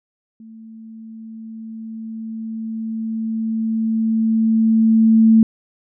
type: tone with level ramp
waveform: sine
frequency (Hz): 222.9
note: A3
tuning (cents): +23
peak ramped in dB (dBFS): -37 to -7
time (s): 0.4-5.43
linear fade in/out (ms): 2
effects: none